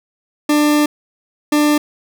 40% pulse tone pair in turn, 297.3 / 297.3 Hz, D4 / D4, +21 / +21 cents, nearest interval unison, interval 0 cents, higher neither, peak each -10 dBFS, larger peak neither, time 0.49-0.86 / 1.52-1.78 s, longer first, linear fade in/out 5 ms, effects none

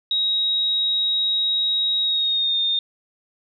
sine tone with pitch glide, 3801 to 3650 Hz, A#7 to A#7, +33 to -37 cents, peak -18 dBFS, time 0.11-2.79 s, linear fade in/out 2 ms, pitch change -70 cents, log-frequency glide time 2.01-2.58 s, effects none

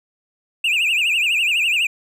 triangle tone with vibrato, 2617 Hz, E7, 13 cents flat, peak -14 dBFS, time 0.64-1.87 s, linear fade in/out 5 ms, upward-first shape triangle, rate 12 Hz, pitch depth 190 cents each way, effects none

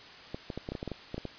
clicks, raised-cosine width 2 ms, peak -22 dBFS, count 12, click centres 0.345 / 0.502 / 0.576 / 0.689 / 0.72 / 0.752 / 0.829 / 0.877 / 0.917 / 1.144 / 1.18 / 1.253 s, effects white hiss -49 dBFS RMS until 1.38 s + resampled to 11025 Hz

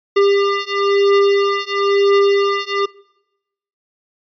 square beating tone pair, 399 / 400 Hz, G4 / G4, +31 / +35 cents, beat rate 1 Hz, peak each -16 dBFS, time 0.16-2.86 s, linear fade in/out 10 ms, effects noise-tail reverb RT60 0.9 s tail -23 dB re dry + resampled to 11025 Hz

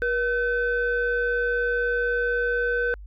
sine tone pair together, 480 / 1524 Hz, B4 / G6, -49 / -49 cents, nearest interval octave + minor sixth, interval 2000 cents, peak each -23 dBFS, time 0.02-2.94 s, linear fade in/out 0 ms, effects tanh soft clip ceiling -16 dBFS + added 50 Hz sine -38 dBFS peak until 3.06 s

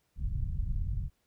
pink low-pass noise, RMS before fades -32 dBFS, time 0.16-1.1 s, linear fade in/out 50 ms, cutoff 120 Hz, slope 24 dB/octave, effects pink hiss -75 dBFS RMS until 1.26 s

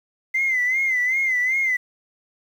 sine tone with vibrato, 2057 Hz, C7, 30 cents flat, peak -17 dBFS, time 0.34-1.77 s, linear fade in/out 10 ms, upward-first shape sine, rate 2.6 Hz, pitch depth 82 cents each way, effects tanh soft clip ceiling -14 dBFS + 8-bit

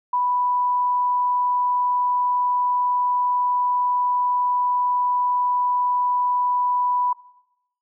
sine tone, 987.8 Hz, B5, in tune, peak -18 dBFS, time 0.13-7.13 s, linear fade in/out 5 ms, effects noise-tail reverb RT60 0.9 s tail -20 dB re dry

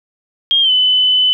sine tone with pitch glide, 3230 to 3014 Hz, G#7 to F#7, -49 to +31 cents, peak -9 dBFS, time 0.51-1.33 s, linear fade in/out 0 ms, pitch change -120 cents, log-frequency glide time 0.61-0.71 s, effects none

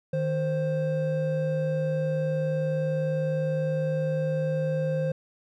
triangle tone pair together, 155 / 524.7 Hz, D#3 / C5, -6 / +5 cents, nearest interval octave + major sixth, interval 2111 cents, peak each -25 dBFS, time 0.13-5.12 s, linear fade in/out 5 ms, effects none

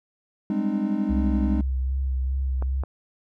triangle chord, Ab major seventh, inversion third, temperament equal with one note detuned, 196 / 207.7 / 261.6 / 304.5 Hz, G3 / Ab3 / C4 / Eb4, 0 / 0 / 0 / -37 cents, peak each -28 / -23 / -28 / -26 dBFS, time 0.5-1.61 s, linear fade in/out 2 ms
sine tone with vibrato, 65.8 Hz, C2, 10 cents sharp, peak -22 dBFS, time 1.09-2.84 s, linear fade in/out 20 ms, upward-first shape sine, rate 2.5 Hz, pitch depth 32 cents each way
clicks, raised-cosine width 1 ms, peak -20 dBFS, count 2, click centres 2.624 / 2.836 s
effects none

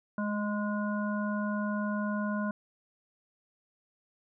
harmonic tone with a mistuned harmonic, 207.2 Hz, G#3, 4 cents flat, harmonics 1 / 3 / 5 / 7, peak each -30 / -38 / -39 / -39 dBFS, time 0.18-2.51 s, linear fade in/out 2 ms, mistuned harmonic 1, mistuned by +15 cents, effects none

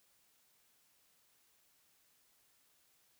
silence, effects white hiss -72 dBFS RMS until 3.19 s

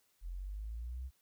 sine linear sweep, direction up, 41.2 to 66.3 Hz, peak -39 dBFS, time 0.21-1.11 s, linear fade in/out 50 ms, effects white hiss -74 dBFS RMS until 1.21 s

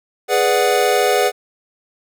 square chord, G# half-diminished seventh, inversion none, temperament equal, 415.3 / 493.9 / 587.3 / 740 Hz, G#4 / B4 / D5 / F#5, 0 / 0 / 0 / 0 cents, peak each -19 / -19 / -22 / -19 dBFS, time 0.28-1.32 s, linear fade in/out 50 ms, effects none

